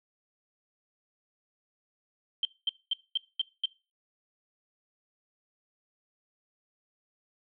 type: tone bursts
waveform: sine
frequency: 3136 Hz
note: G7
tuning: in tune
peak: -24 dBFS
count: 6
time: 2.43-3.656 s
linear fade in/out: 2 ms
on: 21 ms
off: 220 ms
effects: noise-tail reverb RT60 0.3 s tail -21 dB re dry